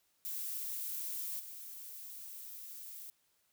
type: noise with level steps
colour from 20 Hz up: violet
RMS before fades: -40 / -48 dBFS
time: 0.25-3.1 s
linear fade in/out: 0 ms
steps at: 1.39 s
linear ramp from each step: 10 ms
effects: white hiss -75 dBFS RMS until 3.52 s